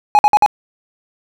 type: tone bursts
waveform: triangle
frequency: 837 Hz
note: G#5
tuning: 13 cents sharp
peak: -4 dBFS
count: 4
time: 0.15-0.462 s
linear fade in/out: 0 ms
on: 39 ms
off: 52 ms
effects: none